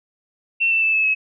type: tone with pitch steps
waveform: sine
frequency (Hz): 2700 / 2667 / 2635 / 2604 / 2572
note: E7 / E7 / E7 / E7 / E7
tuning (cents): +41 / +20 / -1 / -22 / -43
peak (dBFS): -15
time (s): 0.6-1.15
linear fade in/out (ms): 20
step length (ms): 110
effects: none